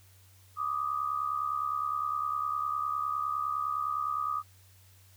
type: tone pair together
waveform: sine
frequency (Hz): 1174.7 / 1244.5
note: D6 / D#6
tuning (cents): 0 / 0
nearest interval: minor second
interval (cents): 100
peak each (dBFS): -33 / -31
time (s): 0.56-4.43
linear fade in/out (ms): 50
effects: added 94 Hz sine -57 dBFS peak until 5.16 s + white hiss -62 dBFS RMS until 5.16 s